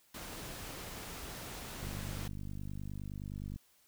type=noise; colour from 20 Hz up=pink; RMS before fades=-45 dBFS; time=0.14-2.28 s; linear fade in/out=5 ms
type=click train; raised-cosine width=5 ms; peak=-31 dBFS; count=87; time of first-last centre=1.83-3.56 s; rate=49.7 Hz
effects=white hiss -68 dBFS RMS until 3.87 s